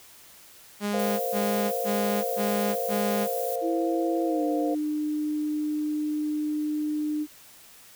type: tone bursts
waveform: sawtooth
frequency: 205.6 Hz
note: G#3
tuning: 17 cents flat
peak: -22 dBFS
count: 5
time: 0.8-3.28 s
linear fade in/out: 50 ms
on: 400 ms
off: 120 ms
type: chord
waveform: sine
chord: Bb suspended second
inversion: none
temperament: equal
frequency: 466.2 / 523.3 / 698.5 Hz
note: Bb4 / C5 / F5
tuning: 0 / 0 / 0 cents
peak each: -32 / -30 / -31 dBFS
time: 0.93-4.75 s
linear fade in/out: 10 ms
type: noise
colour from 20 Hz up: violet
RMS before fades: -36 dBFS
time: 0.99-3.56 s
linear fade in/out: 5 ms
type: tone with pitch glide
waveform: sine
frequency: 331.1 to 301.9 Hz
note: E4 to D4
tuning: +8 to +48 cents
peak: -25 dBFS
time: 3.61-7.27 s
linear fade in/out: 50 ms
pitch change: -160 cents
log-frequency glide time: 4.25-4.43 s
effects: white hiss -51 dBFS RMS until 7.95 s